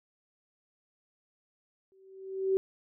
sine tone with exponential growth, 383.2 Hz, G4, 39 cents flat, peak -21 dBFS, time 1.92-2.57 s, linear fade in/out 0 ms, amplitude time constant 140 ms, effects none

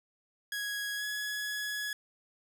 sawtooth tone with pitch glide, 1661.2 to 1685.4 Hz, G#6 to G#6, 0 to +25 cents, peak -30 dBFS, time 0.52-1.93 s, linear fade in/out 2 ms, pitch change +25 cents, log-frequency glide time 0.96-1.04 s, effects none

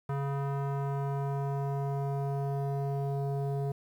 square tone with low-pass filter sweep, 139.4 Hz, C#3, 10 cents sharp, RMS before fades -32 dBFS, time 0.09-3.72 s, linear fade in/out 5 ms, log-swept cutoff 1200 to 600 Hz, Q 1.9, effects 10-bit

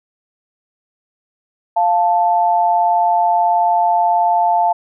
sine tone pair together, 698.5 / 880 Hz, F5 / A5, 0 / 0 cents, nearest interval major third, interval 400 cents, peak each -14 dBFS, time 1.76-4.73 s, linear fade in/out 10 ms, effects none

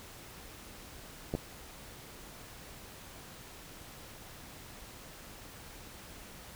clicks, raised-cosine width 2 ms, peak -19 dBFS, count 2, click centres 1.339 / 1.351 s, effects pink hiss -50 dBFS RMS until 6.55 s

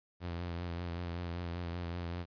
sawtooth tone with vibrato, 86.5 Hz, F2, 16 cents flat, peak -33 dBFS, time 0.2-2.26 s, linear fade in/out 50 ms, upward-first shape sine, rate 5.2 Hz, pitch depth 40 cents each way, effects resampled to 11025 Hz + 12-bit

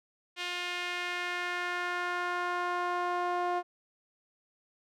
sawtooth tone with band-pass filter sweep, 354.7 Hz, F4, 27 cents sharp, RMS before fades -33 dBFS, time 0.36-3.63 s, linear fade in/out 50 ms, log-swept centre 2900 to 790 Hz, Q 1.7, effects none

